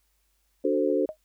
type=chord; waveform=sine; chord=D dominant seventh; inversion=none; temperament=equal with one note detuned; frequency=293.7 / 370 / 442.5 / 523.3 Hz; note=D4 / F#4 / A4 / C5; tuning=0 / 0 / +10 / 0 cents; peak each=-27 dBFS; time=0.64-1.06 s; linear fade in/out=10 ms
type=tone with exponential decay; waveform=sine; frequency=622.3 Hz; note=D#5; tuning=in tune; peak=-27 dBFS; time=1.09-1.17 s; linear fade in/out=0 ms; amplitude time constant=16 ms
effects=added 50 Hz sine -70 dBFS peak until 1.24 s + white hiss -72 dBFS RMS until 1.24 s